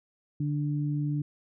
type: tone pair together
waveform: sine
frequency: 146.83 / 293.7 Hz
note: D3 / D4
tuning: 0 / 0 cents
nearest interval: octave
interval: 1200 cents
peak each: -27 / -33 dBFS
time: 0.4-1.22 s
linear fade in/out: 5 ms
effects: none